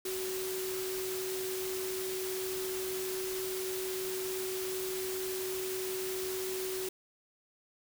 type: tone in noise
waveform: sine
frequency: 375.4 Hz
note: F#4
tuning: 25 cents sharp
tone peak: -35 dBFS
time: 0.05-6.89 s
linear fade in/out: 5 ms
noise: white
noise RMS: -40 dBFS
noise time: 0.05-6.89 s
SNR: +2 dB
effects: none